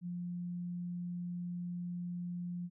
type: tone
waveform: sine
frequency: 175.9 Hz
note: F3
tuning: 13 cents sharp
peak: -37 dBFS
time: 0.01-2.7 s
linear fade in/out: 50 ms
effects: none